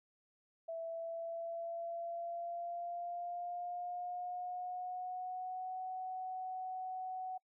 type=tone with pitch glide; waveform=sine; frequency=660 to 745.1 Hz; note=E5 to F#5; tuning=+2 to +12 cents; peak=-39 dBFS; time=0.68-7.38 s; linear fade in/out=10 ms; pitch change=+210 cents; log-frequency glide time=0.8-5.79 s; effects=noise-tail reverb RT60 0.1 s tail -26 dB re dry